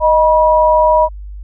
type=tone pair together; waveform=sine; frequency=622.3 / 968.2 Hz; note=D#5 / B5; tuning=0 / -35 cents; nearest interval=minor sixth; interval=765 cents; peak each=-10 dBFS; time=0-1.09 s; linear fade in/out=50 ms; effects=added 50 Hz sine -26 dBFS peak until 1.43 s